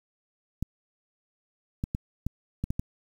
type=clicks; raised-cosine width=5 ms; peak=-16 dBFS; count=7; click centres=0.626 / 1.839 / 1.949 / 2.266 / 2.64 / 2.705 / 2.795 s; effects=8-bit